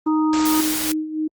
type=harmonic tone; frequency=311.1 Hz; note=D#4; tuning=in tune; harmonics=1 / 3 / 4; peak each=-16 / -26 / -28 dBFS; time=0.06-0.61 s; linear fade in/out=10 ms
type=noise; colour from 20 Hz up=white; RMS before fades=-24 dBFS; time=0.33-0.92 s; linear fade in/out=2 ms
type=tone with tremolo; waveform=sine; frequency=311.1 Hz; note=D#4; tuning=in tune; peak=-19 dBFS; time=0.59-1.28 s; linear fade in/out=10 ms; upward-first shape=sine; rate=3.5 Hz; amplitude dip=65%
effects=Opus 24 kbps